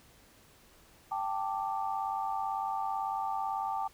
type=chord; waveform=sine; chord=G suspended second; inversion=none; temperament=just; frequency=784 / 882 / 1176 Hz; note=G5 / A5 / D6; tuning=0 / +4 / +2 cents; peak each=-34 / -35 / -38 dBFS; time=1.11-3.88 s; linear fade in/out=10 ms; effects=pink hiss -60 dBFS RMS until 3.93 s